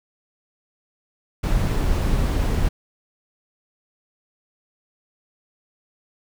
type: noise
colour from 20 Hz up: brown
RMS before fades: -20 dBFS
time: 1.43-2.69 s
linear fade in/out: 10 ms
effects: none